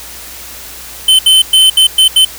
square tone bursts at uneven times, 3065 Hz, G7, 40 cents flat, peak -4 dBFS, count 6, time 1.08-1.19 / 1.26-1.42 / 1.53-1.7 / 1.77-1.87 / 1.98-2.08 / 2.16-2.25 s, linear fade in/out 5 ms, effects added 59 Hz sine -39 dBFS peak until 2.38 s + white hiss -29 dBFS RMS until 2.38 s

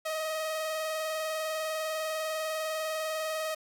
sawtooth tone with vibrato, 629 Hz, D#5, 19 cents sharp, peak -27 dBFS, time 0.05-3.55 s, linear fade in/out 10 ms, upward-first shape square, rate 20 Hz, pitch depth 24 cents each way, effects 9-bit

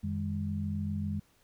sine tone cluster, 91.1 / 156.5 / 203.8 Hz, F#2 / D#3 / G#3, -26 / +10 / -32 cents, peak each -34 / -39 / -34 dBFS, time 0.03-1.2 s, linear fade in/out 10 ms, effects pink hiss -67 dBFS RMS until 1.43 s

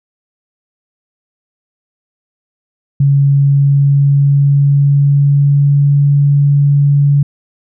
sine tone with pitch glide, 140 to 142.53 Hz, C#3 to C#3, +18 to +49 cents, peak -6 dBFS, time 3-7.23 s, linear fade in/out 5 ms, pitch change +31 cents, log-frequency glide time 3.3-6.06 s, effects none

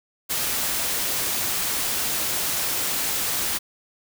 white noise, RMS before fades -25 dBFS, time 0.29-3.59 s, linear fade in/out 20 ms, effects none

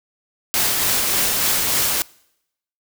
white noise with tremolo, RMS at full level -18 dBFS, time 0.54-2.02 s, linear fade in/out 0 ms, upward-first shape sine, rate 3.4 Hz, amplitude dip 25%, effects noise-tail reverb RT60 0.8 s tail -24 dB re dry

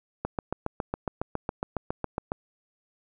click train, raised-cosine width 1 ms, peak -14 dBFS, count 16, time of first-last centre 0.25-2.319 s, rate 7.25 Hz, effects none

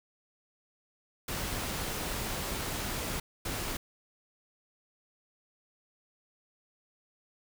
pink noise bursts at uneven times, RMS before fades -35 dBFS, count 2, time 1.28-3.2 / 3.45-3.77 s, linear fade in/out 5 ms, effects none

